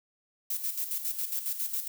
violet noise with tremolo, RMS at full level -31 dBFS, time 0.5-1.88 s, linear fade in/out 5 ms, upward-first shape square, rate 7.3 Hz, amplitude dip 60%, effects none

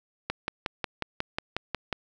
click train, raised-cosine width 0.3 ms, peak -12 dBFS, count 10, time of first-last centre 0.3-1.927 s, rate 5.53 Hz, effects none

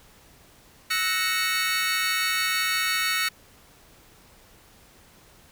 25% pulse chord, F# dominant seventh, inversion third, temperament equal with one note detuned, 1309.4 / 1480 / 1864.7 / 2217 Hz, E6 / F#6 / A#6 / C#7, -12 / 0 / 0 / 0 cents, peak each -26 / -27 / -24 / -24 dBFS, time 0.9-3.29 s, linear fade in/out 10 ms, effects pink hiss -54 dBFS RMS until 5.51 s

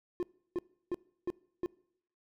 triangle tone bursts, 354.2 Hz, F4, 24 cents sharp, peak -28 dBFS, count 5, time 0.2-1.66 s, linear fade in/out 0 ms, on 28 ms, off 330 ms, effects noise-tail reverb RT60 0.7 s tail -24 dB re dry

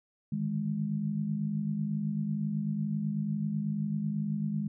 sine tone cluster, 149.2 / 157.2 / 207.4 Hz, D3 / D#3 / G#3, +28 / +18 / -2 cents, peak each -40 / -33 / -31 dBFS, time 0.32-4.68 s, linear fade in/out 5 ms, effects none

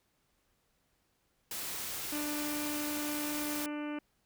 white noise, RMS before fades -39 dBFS, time 1.51-3.66 s, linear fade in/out 2 ms
harmonic tone, 296.7 Hz, D4, 18 cents sharp, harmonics 1 / 2 / 3 / 4 / 5 / 6 / 7 / 8 / 9 / 10, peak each -36 / -45 / -49 / -50 / -50 / -55 / -55 / -51 / -56 / -57 dBFS, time 2.12-3.99 s, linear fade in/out 5 ms
effects pink hiss -75 dBFS RMS until 4.25 s

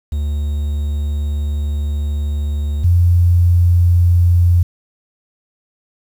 triangle / sine tone pair in turn, 73.42 / 87.41 Hz, D2 / F2, 0 / +2 cents, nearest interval minor third, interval 302 cents, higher second, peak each -14 / -8 dBFS, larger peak second, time 0.12-2.84 / 2.84-4.63 s, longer first, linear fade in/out 5 ms, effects 7-bit

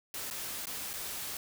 white noise with dropouts, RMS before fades -39 dBFS, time 0.14-1.37 s, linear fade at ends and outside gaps 2 ms, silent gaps 0.302-0.309 / 0.656-0.669 / 0.933-0.937 s, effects none

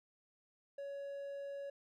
triangle tone, 560 Hz, C#5, 18 cents sharp, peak -40 dBFS, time 0.78-1.7 s, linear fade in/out 5 ms, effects none

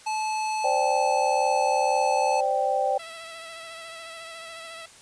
square tone, 866 Hz, A5, 28 cents flat, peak -26 dBFS, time 0.06-2.41 s, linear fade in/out 10 ms
sine chord, C suspended second, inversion none, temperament equal, 523.3 / 587.3 / 784 Hz, C5 / D5 / G5, 0 / 0 / 0 cents, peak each -27 / -27 / -24 dBFS, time 0.64-2.98 s, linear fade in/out 5 ms
10% pulse tone with vibrato, 659.3 Hz, E5, in tune, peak -30 dBFS, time 2.99-4.86 s, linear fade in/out 5 ms, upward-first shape sine, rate 14 Hz, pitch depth 26 cents each way
effects white hiss -50 dBFS RMS until 5.01 s + resampled to 22050 Hz

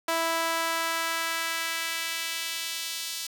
sawtooth tone with high-pass filter sweep, 329.6 Hz, E4, in tune, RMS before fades -30 dBFS, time 0.08-3.27 s, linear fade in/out 5 ms, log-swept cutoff 750 to 4200 Hz, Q 1.1, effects 9-bit

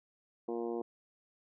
harmonic tone, 117.3 Hz, A#2, 11 cents sharp, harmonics 2 / 3 / 4 / 5 / 6 / 7 / 8 / 9, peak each -42 / -37 / -39 / -52 / -46 / -52 / -52 / -56 dBFS, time 0.48-0.82 s, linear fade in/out 5 ms, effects none

